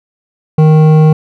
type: tone with hard clipping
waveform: sine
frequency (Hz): 155.56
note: D#3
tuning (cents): 0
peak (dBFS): -5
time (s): 0.58-1.13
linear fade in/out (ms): 5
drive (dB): 11
effects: none